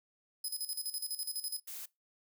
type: tone with tremolo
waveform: 10% pulse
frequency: 5050 Hz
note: D#8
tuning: 25 cents sharp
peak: -29 dBFS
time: 0.44-1.6 s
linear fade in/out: 5 ms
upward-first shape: square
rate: 12 Hz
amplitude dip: 75%
type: noise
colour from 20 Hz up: blue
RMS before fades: -44 dBFS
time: 1.67-1.86 s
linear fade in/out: 10 ms
effects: noise-tail reverb RT60 0.2 s tail -22 dB re dry